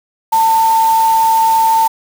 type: tone in noise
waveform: sine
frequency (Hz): 897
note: A5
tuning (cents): +33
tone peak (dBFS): -8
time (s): 0.32-1.88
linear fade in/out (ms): 10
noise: white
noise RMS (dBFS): -26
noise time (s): 0.32-1.88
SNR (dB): +15
effects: none